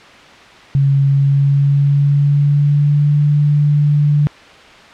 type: tone with pitch glide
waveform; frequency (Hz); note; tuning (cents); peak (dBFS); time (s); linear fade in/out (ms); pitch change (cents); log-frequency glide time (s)
sine; 138.59 to 146.83; C#3 to D3; 0 to 0; -9; 0.75-4.27; 0; +100; 1.07-3.2
effects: white hiss -39 dBFS RMS until 4.93 s + low-pass 3000 Hz 12 dB/octave

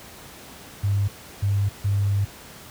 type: tone bursts at uneven times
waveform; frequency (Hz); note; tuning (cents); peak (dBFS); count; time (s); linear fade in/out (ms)
sine; 100.1; G2; +37; -18; 3; 0.83-1.08 / 1.42-1.69 / 1.84-2.25; 10
effects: pink hiss -43 dBFS RMS until 2.7 s + high-pass 60 Hz 12 dB/octave

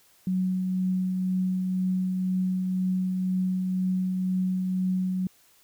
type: tone with tremolo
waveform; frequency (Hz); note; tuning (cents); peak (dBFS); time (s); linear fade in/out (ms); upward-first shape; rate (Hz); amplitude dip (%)
sine; 185.3; F#3; +3; -22; 0.27-5.27; 2; triangle; 2; 30
effects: white hiss -60 dBFS RMS until 5.63 s

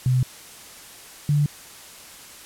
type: tone pair in turn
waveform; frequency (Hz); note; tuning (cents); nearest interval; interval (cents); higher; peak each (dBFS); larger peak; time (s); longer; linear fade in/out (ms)
sine; 127.4 / 146.55; C3 / D3; -46 / -3; major second; 243; second; -16; neither; 0.06-0.23 / 1.29-1.46; neither; 2
effects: white hiss -43 dBFS RMS until 2.45 s + low-pass 12000 Hz 12 dB/octave

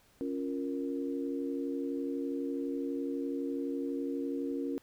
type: chord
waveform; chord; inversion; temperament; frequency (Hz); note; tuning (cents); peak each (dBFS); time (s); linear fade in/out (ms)
sine; Bb minor; first; equal; 277.2 / 349.2 / 466.2; Db4 / F4 / Bb4; 0 / 0 / 0; -34 / -39 / -39; 0.21-4.78; 0
effects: pink hiss -65 dBFS RMS until 4.82 s

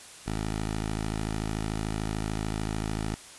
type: tone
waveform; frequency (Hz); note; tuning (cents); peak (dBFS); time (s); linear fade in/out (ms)
10% pulse; 53.5; A1; -48; -21; 0.26-3.15; 10
effects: white hiss -47 dBFS RMS until 3.38 s + resampled to 24000 Hz

